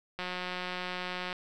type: click train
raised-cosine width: 0.3 ms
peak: -20 dBFS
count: 207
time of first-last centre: 0.19-1.328 s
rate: 181 Hz
effects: none